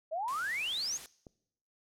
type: exponential sweep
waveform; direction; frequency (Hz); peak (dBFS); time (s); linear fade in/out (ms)
sine; up; 606 to 6910; -32; 0.11-0.98; 20
type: noise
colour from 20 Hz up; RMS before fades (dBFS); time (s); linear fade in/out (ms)
white; -47; 0.28-1.06; 0
type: click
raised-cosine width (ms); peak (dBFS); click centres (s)
2; -36; 1.268
effects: noise-tail reverb RT60 0.8 s tail -23 dB re dry + low-pass 11000 Hz 12 dB/octave